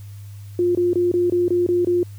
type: tone bursts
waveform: sine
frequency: 352.6 Hz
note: F4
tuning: 17 cents sharp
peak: -15 dBFS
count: 8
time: 0.59-2.031 s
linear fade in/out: 2 ms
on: 160 ms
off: 23 ms
effects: added 101 Hz sine -34 dBFS peak until 2.18 s + white hiss -53 dBFS RMS until 2.18 s